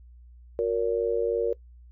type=tone with amplitude modulation; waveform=sine; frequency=466.2 Hz; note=A#4; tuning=in tune; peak=-18 dBFS; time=0.59-1.53 s; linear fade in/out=0 ms; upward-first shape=sine; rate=103 Hz; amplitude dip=95%; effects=noise-tail reverb RT60 0.1 s tail -20 dB re dry + added 60 Hz sine -47 dBFS peak until 1.91 s